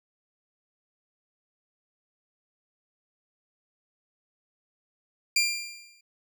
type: tone with exponential decay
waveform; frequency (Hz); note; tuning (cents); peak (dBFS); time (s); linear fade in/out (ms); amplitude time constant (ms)
20% pulse; 2385; D7; +26; -14; 5.36-6.01; 5; 140
effects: none